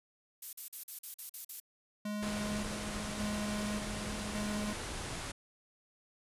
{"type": "noise bursts", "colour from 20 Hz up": "violet", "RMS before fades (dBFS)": -41, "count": 8, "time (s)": [0.42, 1.601], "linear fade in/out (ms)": 5, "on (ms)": 110, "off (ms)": 43}
{"type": "tone with tremolo", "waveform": "square", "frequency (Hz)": 208.9, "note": "G#3", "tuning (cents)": 10, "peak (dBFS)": -36, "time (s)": [2.05, 4.73], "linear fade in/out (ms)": 5, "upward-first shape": "square", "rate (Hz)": 0.87, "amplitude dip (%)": 50}
{"type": "low-pass noise", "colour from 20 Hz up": "pink", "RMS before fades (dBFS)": -41, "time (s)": [2.22, 5.32], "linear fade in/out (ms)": 10, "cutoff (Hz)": 11000, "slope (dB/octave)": 96}
{"effects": ["resampled to 32000 Hz"]}